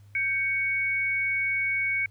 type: tone pair together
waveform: sine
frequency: 1569 / 2230 Hz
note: G6 / C#7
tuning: +1 / +10 cents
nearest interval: tritone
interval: 609 cents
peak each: -34 / -24 dBFS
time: 0.15-2.06 s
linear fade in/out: 2 ms
effects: added 101 Hz sine -49 dBFS peak until 2.1 s + pink hiss -66 dBFS RMS until 2.1 s